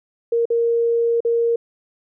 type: tone with dropouts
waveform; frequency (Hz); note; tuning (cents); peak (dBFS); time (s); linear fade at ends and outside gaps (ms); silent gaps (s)
sine; 466.2; A#4; 0; -15; 0.32-1.56; 5; 0.455-0.502 / 1.205-1.249
effects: none